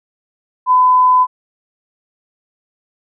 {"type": "tone", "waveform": "sine", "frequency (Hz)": 1008, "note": "B5", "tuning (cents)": 35, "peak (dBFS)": -7, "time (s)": [0.66, 1.27], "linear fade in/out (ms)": 50, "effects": []}